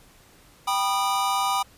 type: chord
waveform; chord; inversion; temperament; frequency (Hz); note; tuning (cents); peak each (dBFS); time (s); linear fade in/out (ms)
square; G augmented; none; just; 784 / 980 / 1225; G5 / B5 / D#6; 0 / -14 / -27; -27; 0.67-1.63; 10
effects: pink hiss -54 dBFS RMS until 1.77 s + resampled to 32000 Hz